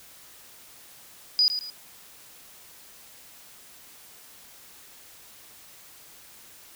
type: tone with echo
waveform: sine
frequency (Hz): 4932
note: D#8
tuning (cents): -16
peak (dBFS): -17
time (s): 1.39-1.48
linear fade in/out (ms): 0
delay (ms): 110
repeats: 2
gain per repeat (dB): -9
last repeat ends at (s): 1.7
effects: white hiss -50 dBFS RMS until 6.75 s